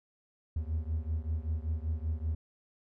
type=beating tone pair; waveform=triangle; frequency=76.9 / 82.1 Hz; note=D#2 / E2; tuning=-20 / -6 cents; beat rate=5.2 Hz; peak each=-31 / -33 dBFS; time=0.56-2.35 s; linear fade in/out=5 ms; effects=none